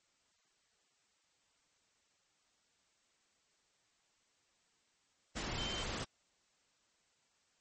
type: tone in noise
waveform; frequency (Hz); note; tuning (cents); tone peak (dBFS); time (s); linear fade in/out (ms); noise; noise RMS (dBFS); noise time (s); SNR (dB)
sine; 3100; G7; -20; -41; 5.57-5.84; 20; pink; -40; 5.35-6.05; -4
effects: white hiss -75 dBFS RMS until 7.6 s + MP3 32 kbps